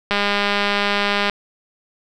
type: click train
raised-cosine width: 0.3 ms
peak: -3 dBFS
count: 242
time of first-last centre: 0.11-1.297 s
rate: 203 Hz
effects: none